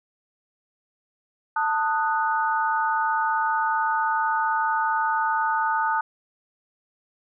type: chord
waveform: sine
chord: D# diminished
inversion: second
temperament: equal with one note detuned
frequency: 888.7 / 1244.5 / 1480 Hz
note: A5 / D#6 / F#6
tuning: +17 / 0 / 0 cents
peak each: -23 / -26 / -27 dBFS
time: 1.56-6.01 s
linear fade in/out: 5 ms
effects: none